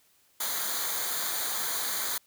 white noise with comb filter, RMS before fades -31 dBFS, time 0.4-2.18 s, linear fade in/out 5 ms, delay 0.37 ms, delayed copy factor -0.75, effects white hiss -65 dBFS RMS until 2.26 s

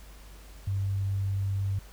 sine tone, 98 Hz, G2, in tune, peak -26 dBFS, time 0.67-1.79 s, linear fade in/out 5 ms, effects added 50 Hz sine -46 dBFS peak until 1.92 s + pink hiss -54 dBFS RMS until 1.92 s

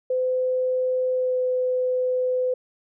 sine tone with pitch glide, 510 to 506.2 Hz, C5 to B4, -44 to +43 cents, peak -20 dBFS, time 0.1-2.54 s, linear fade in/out 5 ms, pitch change -13 cents, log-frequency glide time 1.13-1.39 s, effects none

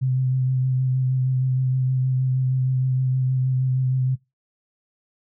sine tone with vibrato, 129.5 Hz, C3, 17 cents flat, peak -18 dBFS, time 0.01-4.16 s, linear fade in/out 20 ms, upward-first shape sine, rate 6.4 Hz, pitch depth 19 cents each way, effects noise-tail reverb RT60 0.2 s tail -20 dB re dry

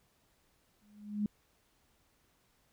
sine tone with exponential growth, 208.1 Hz, G#3, 4 cents sharp, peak -27 dBFS, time 0.82-1.26 s, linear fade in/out 2 ms, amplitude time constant 95 ms, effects pink hiss -72 dBFS RMS until 2.72 s

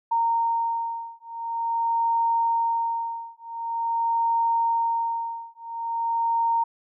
sine beating tone pair, 923 / 923.46 Hz, A#5 / A#5, -17 / -17 cents, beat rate 0.46 Hz, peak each -25 dBFS, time 0.11-6.64 s, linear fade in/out 10 ms, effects none

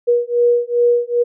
sine beating tone pair, 478.7 / 481.2 Hz, A#4 / B4, +46 / -45 cents, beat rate 2.5 Hz, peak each -15 dBFS, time 0.07-1.24 s, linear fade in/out 20 ms, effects none

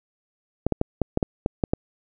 clicks, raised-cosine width 2 ms, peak -7 dBFS, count 9, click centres 0.666 / 0.723 / 0.814 / 1.017 / 1.174 / 1.228 / 1.461 / 1.638 / 1.735 s, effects none

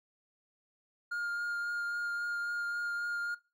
triangle tone with vibrato, 1413 Hz, F6, 20 cents sharp, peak -31 dBFS, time 1.11-3.35 s, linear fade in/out 10 ms, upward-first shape triangle, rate 3.7 Hz, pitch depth 13 cents each way, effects noise-tail reverb RT60 0.3 s tail -20 dB re dry

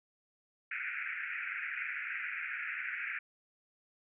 white band-pass noise, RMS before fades -39 dBFS, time 0.71-3.19 s, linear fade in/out 5 ms, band 1400 to 2500 Hz, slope 96 dB/octave, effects none

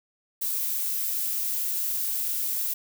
violet noise, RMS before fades -28 dBFS, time 0.41-2.74 s, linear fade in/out 10 ms, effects none

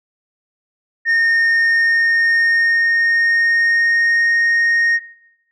sine tone with pitch glide, 1835 to 1856.3 Hz, A#6 to A#6, -28 to -8 cents, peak -9 dBFS, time 1.05-5 s, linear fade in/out 50 ms, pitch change +20 cents, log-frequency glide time 1.54-4.32 s, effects noise-tail reverb RT60 0.8 s tail -17 dB re dry + tanh soft clip ceiling -11 dBFS

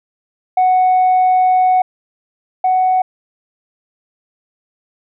sine tone pair in turn, 740 / 743.6 Hz, F#5 / F#5, 0 / +8 cents, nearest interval unison, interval 8 cents, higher second, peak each -7 / -9 dBFS, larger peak first, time 0.57-1.82 / 2.64-3.02 s, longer first, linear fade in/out 5 ms, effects tanh soft clip ceiling -7 dBFS

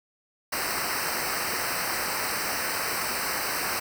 pink noise with comb filter, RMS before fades -29 dBFS, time 0.52-3.8 s, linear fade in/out 10 ms, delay 0.29 ms, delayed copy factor -0.95, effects none

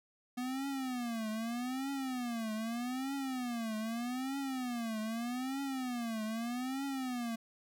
square tone with vibrato, 244.7 Hz, B3, 16 cents flat, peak -36 dBFS, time 0.37-7.36 s, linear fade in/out 10 ms, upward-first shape triangle, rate 0.81 Hz, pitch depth 230 cents each way, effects none

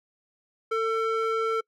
square tone with band-pass filter, 448.2 Hz, A4, 32 cents sharp, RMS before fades -26 dBFS, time 0.71-1.61 s, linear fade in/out 10 ms, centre 970 Hz, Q 3.6, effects noise-tail reverb RT60 0.1 s tail -26 dB re dry

